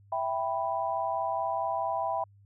sine chord, E minor, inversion none, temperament equal, 659.3 / 784 / 987.8 Hz, E5 / G5 / B5, 0 / 0 / 0 cents, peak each -32 dBFS, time 0.12-2.24 s, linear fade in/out 5 ms, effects added 100 Hz sine -55 dBFS peak until 2.45 s

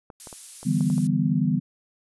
clicks, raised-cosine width 1 ms, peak -27 dBFS, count 7, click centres 0.102 / 0.272 / 0.328 / 0.63 / 0.808 / 0.901 / 0.981 s
violet noise, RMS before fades -36 dBFS, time 0.2-1.07 s, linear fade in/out 0 ms
sine chord, E minor seventh, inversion third, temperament equal, 146.83 / 164.81 / 196 / 246.9 Hz, D3 / E3 / G3 / B3, 0 / 0 / 0 / 0 cents, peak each -25 dBFS, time 0.65-1.6 s, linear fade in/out 20 ms
effects resampled to 24000 Hz

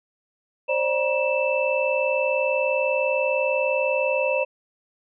sine tone cluster, 530 / 590 / 953 / 2647 Hz, C5 / D5 / A#5 / E7, +22 / +8 / +38 / +7 cents, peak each -23 / -25 / -30 / -26 dBFS, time 0.68-4.45 s, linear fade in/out 20 ms, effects none

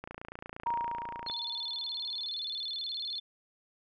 click train, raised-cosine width 0.5 ms, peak -26 dBFS, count 37, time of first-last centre 0.04-1.299 s, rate 28.6 Hz
sine tone with exponential decay, 941 Hz, A#5, 16 cents sharp, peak -27 dBFS, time 0.66-2.27 s, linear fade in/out 5 ms, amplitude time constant 350 ms
sine tone with vibrato, 3869 Hz, B7, 36 cents flat, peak -34 dBFS, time 1.26-3.2 s, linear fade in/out 10 ms, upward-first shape square, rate 19 Hz, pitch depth 170 cents each way
effects none

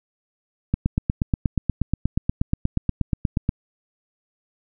click train, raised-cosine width 5 ms, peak -7 dBFS, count 24, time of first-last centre 0.74-3.491 s, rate 8.36 Hz, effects none

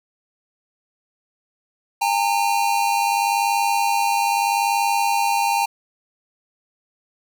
square tone pair together, 809.2 / 910 Hz, G#5 / A#5, -45 / -42 cents, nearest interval major second, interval 203 cents, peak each -21 / -21 dBFS, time 2.01-5.66 s, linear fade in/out 10 ms, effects none

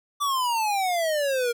square exponential sweep, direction down, 1174.7 to 466.2 Hz, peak -23 dBFS, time 0.2-1.53 s, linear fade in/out 20 ms, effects none

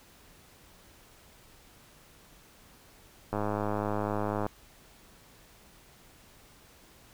click train, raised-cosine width 1 ms, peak -17 dBFS, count 119, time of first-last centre 3.33-4.465 s, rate 104 Hz, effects pink hiss -57 dBFS RMS until 7.13 s

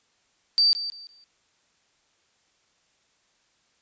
sine tone with echo, 4643 Hz, D8, 21 cents flat, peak -16 dBFS, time 0.58-0.73 s, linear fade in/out 0 ms, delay 170 ms, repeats 3, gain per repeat -12 dB, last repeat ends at 1.24 s, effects white hiss -67 dBFS RMS until 3.81 s + resampled to 16000 Hz

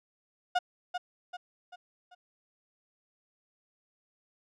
35% pulse tone with echo, 721 Hz, F#5, 45 cents flat, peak -22 dBFS, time 0.55-0.59 s, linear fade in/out 10 ms, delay 390 ms, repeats 4, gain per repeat -7 dB, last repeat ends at 2.15 s, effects low-pass 4000 Hz 12 dB/octave

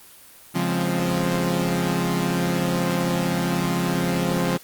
sawtooth chord, Db major seventh, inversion none, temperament equal, 138.59 / 174.61 / 207.7 / 261.6 Hz, Db3 / F3 / Ab3 / C4, 0 / 0 / 0 / 0 cents, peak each -25 / -19 / -25 / -24 dBFS, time 0.54-4.58 s, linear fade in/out 20 ms, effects white hiss -47 dBFS RMS until 4.63 s + Opus 24 kbps

